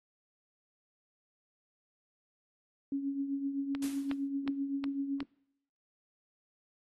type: tone with tremolo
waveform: sine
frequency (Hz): 277.2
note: C#4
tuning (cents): 0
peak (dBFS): -29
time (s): 2.92-5.23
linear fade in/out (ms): 2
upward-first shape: triangle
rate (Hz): 7.8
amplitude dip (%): 65
type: click train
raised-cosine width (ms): 0.3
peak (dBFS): -24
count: 5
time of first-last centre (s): 3.75-5.205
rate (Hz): 2.75
type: noise with exponential decay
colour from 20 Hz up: white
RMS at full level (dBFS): -41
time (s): 3.82-4.28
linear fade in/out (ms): 5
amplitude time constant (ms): 100
effects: noise-tail reverb RT60 0.8 s tail -26 dB re dry + AAC 32 kbps